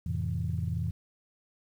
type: chord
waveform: sine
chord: F major seventh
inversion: none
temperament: equal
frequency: 87.31 / 110 / 130.81 / 164.81 Hz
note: F2 / A2 / C3 / E3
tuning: 0 / 0 / 0 / 0 cents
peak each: -32 / -34 / -36 / -34 dBFS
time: 0.06-0.91 s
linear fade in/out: 5 ms
effects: tanh soft clip ceiling -19 dBFS + 10-bit